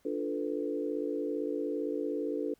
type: chord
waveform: sine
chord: B half-diminished seventh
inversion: first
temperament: equal with one note detuned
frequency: 293.7 / 349.2 / 440 / 497.6 Hz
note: D4 / F4 / A4 / B4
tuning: 0 / 0 / 0 / +13 cents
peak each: -35 / -38 / -35 / -38 dBFS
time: 0.05-2.54 s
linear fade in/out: 5 ms
effects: pink hiss -69 dBFS RMS until 2.59 s